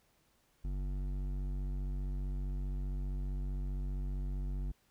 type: tone with hard clipping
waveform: triangle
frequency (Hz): 47.63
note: G1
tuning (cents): -49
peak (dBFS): -36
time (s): 0.64-4.72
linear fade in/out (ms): 10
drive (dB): 15
effects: pink hiss -72 dBFS RMS until 4.9 s